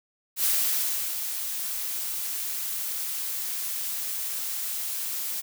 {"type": "noise with ADSR envelope", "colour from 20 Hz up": "blue", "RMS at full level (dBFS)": -23, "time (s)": [0.36, 5.42], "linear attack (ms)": 78, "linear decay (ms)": 690, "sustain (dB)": -8, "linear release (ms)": 24, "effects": []}